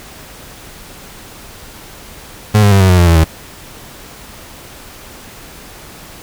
35% pulse tone with pitch steps, 106.1 / 101.95 / 97.97 / 94.14 / 90.46 / 86.93 / 83.53 / 80.27 Hz, G#2 / G#2 / G2 / F#2 / F#2 / F2 / E2 / E2, +38 / -32 / -1 / +30 / -39 / -7 / +23 / -45 cents, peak -4 dBFS, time 2.54-3.244 s, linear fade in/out 10 ms, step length 88 ms, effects pink hiss -35 dBFS RMS until 6.22 s

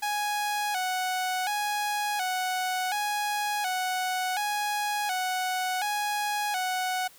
sawtooth tone with vibrato, 784 Hz, G5, in tune, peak -23 dBFS, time 0.02-7.08 s, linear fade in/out 10 ms, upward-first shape square, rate 0.69 Hz, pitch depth 100 cents each way, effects white hiss -54 dBFS RMS until 7.18 s

